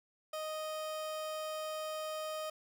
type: tone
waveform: 30% pulse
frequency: 622.3 Hz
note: D#5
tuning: in tune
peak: -35 dBFS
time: 0.33-2.5 s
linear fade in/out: 5 ms
effects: none